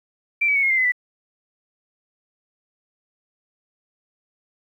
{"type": "tone with pitch steps", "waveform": "sine", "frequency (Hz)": [2349, 2282, 2217, 2154, 2093, 2033, 1975.3], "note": ["D7", "C#7", "C#7", "C7", "C7", "B6", "B6"], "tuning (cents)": [0, 50, 0, 50, 0, 50, 0], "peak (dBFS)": -16, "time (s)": [0.41, 0.921], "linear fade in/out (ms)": 10, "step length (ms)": 73, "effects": ["9-bit"]}